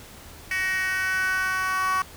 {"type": "tone with high-pass filter sweep", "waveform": "10% pulse", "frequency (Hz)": 375.2, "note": "F#4", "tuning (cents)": 24, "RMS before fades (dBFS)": -25, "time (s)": [0.51, 2.02], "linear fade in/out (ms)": 2, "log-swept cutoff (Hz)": [2000, 1100], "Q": 5, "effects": ["added 79 Hz sine -49 dBFS peak until 2.16 s", "pink hiss -45 dBFS RMS until 2.16 s"]}